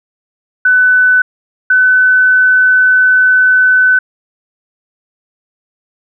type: tone pair in turn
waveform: sine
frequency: 1500 / 1508.3 Hz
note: F#6 / F#6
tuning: +23 / +33 cents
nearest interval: unison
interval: 10 cents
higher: second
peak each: -5 dBFS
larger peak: neither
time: 0.65-1.22 / 1.7-3.99 s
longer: second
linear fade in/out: 5 ms
effects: none